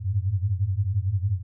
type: tone cluster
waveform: sine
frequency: 92.1 / 103.3 / 109.5 Hz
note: F#2 / G#2 / A2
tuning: -7 / -9 / -8 cents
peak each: -25 / -25 / -32 dBFS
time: 0-1.43 s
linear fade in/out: 50 ms
effects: none